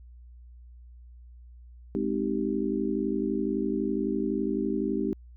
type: chord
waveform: sine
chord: Ab major seventh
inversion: none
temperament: just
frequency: 207.7 / 259.6 / 311.5 / 389.3 Hz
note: Ab3 / C4 / Eb4 / G4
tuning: 0 / -13 / +2 / -12 cents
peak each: -31 dBFS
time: 1.95-5.13 s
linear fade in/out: 0 ms
effects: added 60 Hz sine -46 dBFS peak until 5.36 s